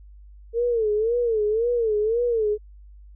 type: tone with vibrato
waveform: sine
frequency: 450.5 Hz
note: A4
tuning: 41 cents sharp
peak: -19 dBFS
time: 0.53-2.58 s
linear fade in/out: 50 ms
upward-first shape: sine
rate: 1.9 Hz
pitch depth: 130 cents each way
effects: added 50 Hz sine -43 dBFS peak until 3.15 s